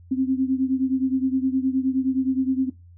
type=beating tone pair; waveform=sine; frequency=260 / 269.6 Hz; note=C4 / C#4; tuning=-11 / -48 cents; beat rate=9.6 Hz; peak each=-21 / -24 dBFS; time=0.11-2.7 s; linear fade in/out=10 ms; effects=noise-tail reverb RT60 0.2 s tail -17 dB re dry + added 87 Hz sine -45 dBFS peak until 2.97 s